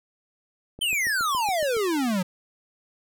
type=click train; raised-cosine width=2 ms; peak=-27 dBFS; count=8; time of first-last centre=0.79-1.768 s; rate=7.16 Hz
type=exponential sweep; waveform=square; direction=down; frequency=3165 to 174.9 Hz; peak=-23 dBFS; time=0.81-2.23 s; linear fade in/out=10 ms
effects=none